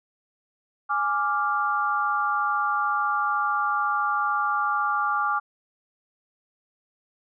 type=chord; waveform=sine; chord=D diminished; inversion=second; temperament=equal; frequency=830.6 / 1174.7 / 1396.9 Hz; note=Ab5 / D6 / F6; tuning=0 / 0 / 0 cents; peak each=-28 / -24 / -27 dBFS; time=0.89-5.4 s; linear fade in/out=20 ms; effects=none